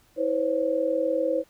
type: tone cluster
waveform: sine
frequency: 323.2 / 510 / 550 Hz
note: E4 / C5 / C#5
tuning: -34 / -44 / -14 cents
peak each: -29 / -25 / -26 dBFS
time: 0.16-1.44 s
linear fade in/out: 50 ms
effects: pink hiss -61 dBFS RMS until 1.49 s